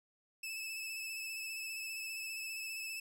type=tone with vibrato; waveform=sawtooth; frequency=2616 Hz; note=E7; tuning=14 cents flat; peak=-37 dBFS; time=0.43-3 s; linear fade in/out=5 ms; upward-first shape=sine; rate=15 Hz; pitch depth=24 cents each way; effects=none